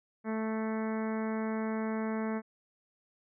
harmonic tone, 220 Hz, A3, in tune, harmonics 1 / 2 / 3 / 4 / 5 / 6 / 7 / 8 / 9 / 10, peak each -32 / -38 / -42 / -44 / -46 / -48 / -49 / -50 / -51 / -52 dBFS, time 0.24-2.42 s, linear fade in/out 50 ms, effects none

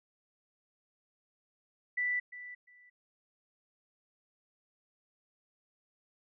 sine tone with echo, 1975.5 Hz, B6, in tune, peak -29 dBFS, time 1.97-2.2 s, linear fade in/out 10 ms, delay 350 ms, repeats 2, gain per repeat -14 dB, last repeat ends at 2.9 s, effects none

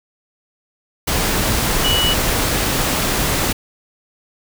sine tone in noise, 2944 Hz, F#7, 9 cents flat, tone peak -16 dBFS, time 1.84-2.14 s, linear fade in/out 10 ms, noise pink, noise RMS -18 dBFS, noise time 1.07-3.53 s, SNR -1 dB, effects none

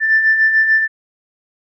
sine beating tone pair, 1764 / 1770.8 Hz, A6 / A6, +4 / +11 cents, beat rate 6.8 Hz, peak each -19 / -10 dBFS, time 0-0.88 s, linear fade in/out 50 ms, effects tanh soft clip ceiling -3 dBFS

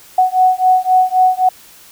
sine beating tone pair, 740 / 743.8 Hz, F#5 / F#5, 0 / +9 cents, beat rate 3.8 Hz, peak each -12 dBFS, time 0.18-1.49 s, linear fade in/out 5 ms, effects white hiss -42 dBFS RMS until 1.91 s

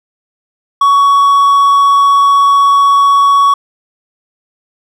triangle tone, 1121 Hz, C#6, 19 cents sharp, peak -3 dBFS, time 0.81-3.54 s, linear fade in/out 5 ms, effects none

